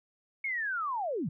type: linear sweep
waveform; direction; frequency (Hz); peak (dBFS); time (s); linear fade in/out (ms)
sine; down; 2217 to 122.6; -30; 0.44-1.29; 5
effects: none